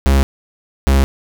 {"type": "tone pair in turn", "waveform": "45% pulse", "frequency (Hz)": [68.1, 67.85], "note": ["C#2", "C#2"], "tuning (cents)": [-30, -36], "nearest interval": "unison", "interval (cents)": 6, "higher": "first", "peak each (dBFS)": -9, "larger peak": "neither", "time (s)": [[0.06, 0.23], [0.87, 1.04]], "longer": "neither", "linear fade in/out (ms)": 0, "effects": []}